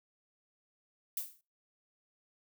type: noise with exponential decay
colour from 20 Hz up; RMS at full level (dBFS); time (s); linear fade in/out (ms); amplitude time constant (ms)
violet; -33; 1.17-1.41; 1; 51
effects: noise-tail reverb RT60 0.3 s tail -22 dB re dry